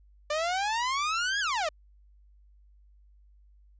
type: exponential two-way sweep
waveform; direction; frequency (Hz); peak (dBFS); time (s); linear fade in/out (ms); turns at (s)
sawtooth; up then down; 587.3 to 1692 to 587.3; -23; 0.3-1.69; 5; 1.4
effects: added 50 Hz sine -55 dBFS peak until 3.79 s + resampled to 16000 Hz